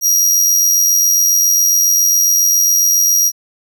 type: tone with amplitude modulation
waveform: sawtooth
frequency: 5720 Hz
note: F8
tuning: 41 cents sharp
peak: -5 dBFS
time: 0.01-3.32 s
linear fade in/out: 50 ms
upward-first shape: sine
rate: 87.3 Hz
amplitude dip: 45%
effects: none